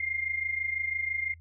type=tone pair together; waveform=sine; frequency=2093 / 2119 Hz; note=C7 / C7; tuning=0 / +21 cents; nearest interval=unison; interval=21 cents; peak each=-34 / -30 dBFS; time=0-1.34 s; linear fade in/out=5 ms; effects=noise-tail reverb RT60 0.1 s tail -25 dB re dry + added 83 Hz sine -49 dBFS peak until 1.4 s